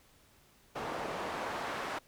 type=noise with band-pass filter sweep; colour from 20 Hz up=pink; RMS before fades=-38 dBFS; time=0.75-1.99 s; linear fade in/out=10 ms; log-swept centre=680 to 1100 Hz; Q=0.92; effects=pink hiss -64 dBFS RMS until 2.07 s